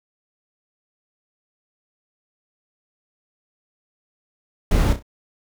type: noise with echo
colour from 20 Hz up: brown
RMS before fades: -17 dBFS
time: 4.71-4.93 s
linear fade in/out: 5 ms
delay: 32 ms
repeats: 3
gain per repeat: -9 dB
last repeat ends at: 5.026 s
effects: none